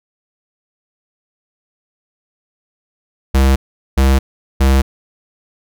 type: tone bursts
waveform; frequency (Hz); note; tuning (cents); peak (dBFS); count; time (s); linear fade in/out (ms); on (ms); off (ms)
square; 66.9; C2; +39; -9; 3; 3.34-4.82; 10; 220; 410
effects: none